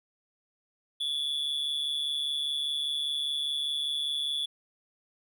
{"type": "tone with amplitude modulation", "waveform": "triangle", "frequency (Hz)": 3429, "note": "A7", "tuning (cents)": -45, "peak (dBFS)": -24, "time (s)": [1, 4.46], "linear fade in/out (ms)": 10, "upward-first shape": "sine", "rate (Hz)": 145, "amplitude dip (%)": 65, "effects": []}